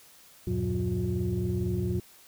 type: tone cluster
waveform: sine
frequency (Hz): 76.8 / 94.2 / 118.5 / 182.5 / 358.2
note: D#2 / F#2 / A#2 / F#3 / F4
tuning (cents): -22 / +32 / +29 / -24 / +44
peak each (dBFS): -35 / -31 / -31 / -31 / -32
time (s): 0.47-2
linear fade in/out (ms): 5
effects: tanh soft clip ceiling -19 dBFS + white hiss -55 dBFS RMS until 2.27 s